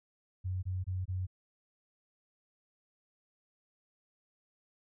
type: tone bursts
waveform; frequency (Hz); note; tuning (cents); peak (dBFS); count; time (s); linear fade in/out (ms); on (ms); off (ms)
sine; 92.5; F#2; 0; -32; 4; 0.44-1.269; 20; 190; 23
effects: none